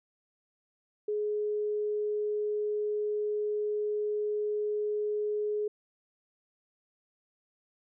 sine tone, 420 Hz, G#4, 19 cents sharp, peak -28 dBFS, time 1.08-5.68 s, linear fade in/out 5 ms, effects none

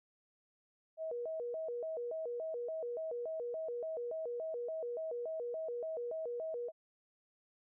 sine tone with vibrato, 554.4 Hz, C#5, in tune, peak -37 dBFS, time 0.97-6.72 s, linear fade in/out 50 ms, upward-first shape square, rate 3.5 Hz, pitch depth 250 cents each way, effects none

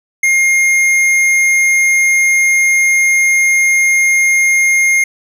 triangle tone with hard clipping, 2130 Hz, C7, 30 cents sharp, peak -10 dBFS, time 0.23-5.04 s, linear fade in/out 5 ms, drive 14 dB, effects none

